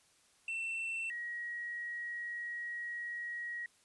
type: tone pair in turn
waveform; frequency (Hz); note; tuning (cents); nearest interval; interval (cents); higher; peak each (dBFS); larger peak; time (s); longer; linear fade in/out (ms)
triangle / sine; 2688 / 1900.7; E7 / A#6; +33 / +33; tritone; 600; first; -34 / -38; first; 0.48-1.1 / 1.1-3.66; second; 2
effects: white hiss -68 dBFS RMS until 3.84 s + resampled to 24000 Hz